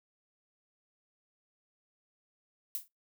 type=noise with exponential decay; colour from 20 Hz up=violet; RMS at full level=-32 dBFS; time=2.75-2.88 s; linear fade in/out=0 ms; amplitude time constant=28 ms; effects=noise-tail reverb RT60 0.2 s tail -24 dB re dry